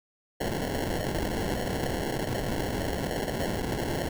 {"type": "noise with sample-and-hold", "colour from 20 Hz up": "violet", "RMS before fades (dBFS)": -30, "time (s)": [0.4, 4.09], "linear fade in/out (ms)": 10, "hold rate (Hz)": 1225, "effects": []}